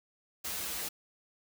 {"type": "noise with comb filter", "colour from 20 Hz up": "white", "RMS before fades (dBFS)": -37, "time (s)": [0.44, 0.89], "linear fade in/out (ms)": 10, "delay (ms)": 7.6, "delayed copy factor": -1, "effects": []}